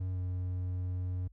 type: tone with pitch glide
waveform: triangle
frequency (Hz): 92.5 to 90.91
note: F#2 to F#2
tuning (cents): 0 to -30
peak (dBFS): -30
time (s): 0-1.28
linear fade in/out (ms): 10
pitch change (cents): -30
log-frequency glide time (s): 0.12-0.19
effects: added 50 Hz sine -56 dBFS peak until 1.32 s